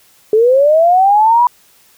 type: linear sweep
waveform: sine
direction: up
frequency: 420 to 987.8 Hz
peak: -6 dBFS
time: 0.33-1.47 s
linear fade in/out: 2 ms
effects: white hiss -49 dBFS RMS until 1.97 s